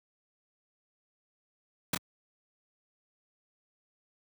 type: noise with echo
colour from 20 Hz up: pink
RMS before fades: -28 dBFS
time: 1.93-1.95 s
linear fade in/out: 5 ms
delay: 26 ms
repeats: 1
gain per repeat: -5 dB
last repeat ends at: 1.976 s
effects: high-pass 80 Hz 12 dB/octave